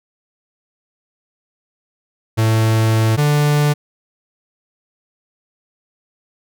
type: tone pair in turn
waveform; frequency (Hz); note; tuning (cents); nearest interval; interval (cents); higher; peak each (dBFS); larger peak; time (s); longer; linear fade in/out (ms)
45% pulse; 111 / 147.37; A2 / D3; +16 / +6; perfect fourth; 490; second; -12; neither; 2.37-3.17 / 3.17-3.74; first; 20
effects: none